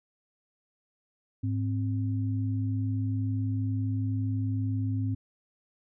sine tone pair together, 104.89 / 262.7 Hz, G#2 / C4, +18 / +7 cents, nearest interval octave + major third, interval 1589 cents, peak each -27 / -33 dBFS, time 1.43-5.15 s, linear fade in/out 10 ms, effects none

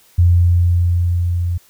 sine tone with level ramp, 87.31 Hz, F2, in tune, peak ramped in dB -7 to -16 dBFS, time 0.18-1.58 s, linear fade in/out 10 ms, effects white hiss -51 dBFS RMS until 1.69 s

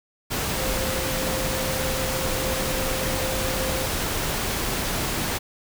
sine tone in noise, 523.3 Hz, C5, in tune, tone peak -30 dBFS, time 0.58-3.87 s, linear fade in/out 20 ms, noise pink, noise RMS -26 dBFS, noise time 0.3-5.39 s, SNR -7 dB, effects none

